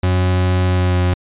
40% pulse tone with pitch glide, 91.4 to 90.04 Hz, F#2 to F#2, -21 to -47 cents, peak -12 dBFS, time 0.03-1.14 s, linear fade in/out 5 ms, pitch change -26 cents, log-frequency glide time 0.67-1.02 s, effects resampled to 8000 Hz

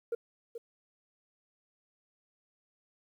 sine tone with echo, 466.7 Hz, A#4, 2 cents sharp, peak -27 dBFS, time 0.12-0.15 s, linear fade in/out 5 ms, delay 430 ms, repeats 1, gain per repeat -11 dB, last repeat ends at 0.58 s, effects tanh soft clip ceiling -28 dBFS + 11-bit

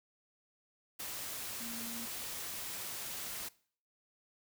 sine tone in noise, 232.2 Hz, A#3, 7 cents flat, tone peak -45 dBFS, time 1.6-2.06 s, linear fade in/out 10 ms, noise white, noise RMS -42 dBFS, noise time 0.99-3.49 s, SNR -6 dB, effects noise-tail reverb RT60 0.5 s tail -21 dB re dry

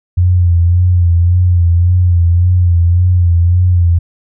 sine tone with vibrato, 87.8 Hz, F2, 10 cents sharp, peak -6 dBFS, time 0.17-3.99 s, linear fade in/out 10 ms, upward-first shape sine, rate 1.8 Hz, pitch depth 52 cents each way, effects none

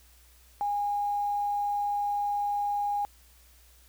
sine tone with quantisation, 818 Hz, G#5, 26 cents flat, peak -26 dBFS, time 0.61-3.05 s, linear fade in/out 0 ms, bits 9, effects added 60 Hz sine -57 dBFS peak until 3.88 s + white hiss -60 dBFS RMS until 3.88 s

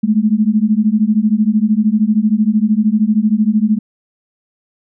sine beating tone pair, 207.8 / 220.8 Hz, G#3 / A3, +1 / +6 cents, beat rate 13 Hz, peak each -13 dBFS, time 0.03-3.79 s, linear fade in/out 10 ms, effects none

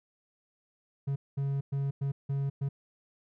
triangle tone bursts at uneven times, 138.59 Hz, C#3, in tune, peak -26 dBFS, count 6, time 1.07-1.16 / 1.37-1.61 / 1.72-1.91 / 2.01-2.12 / 2.29-2.5 / 2.61-2.69 s, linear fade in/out 10 ms, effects none

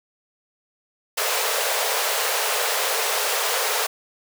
pink high-pass noise, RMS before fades -23 dBFS, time 1.17-3.87 s, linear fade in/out 10 ms, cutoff 420 Hz, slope 96 dB/octave, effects none

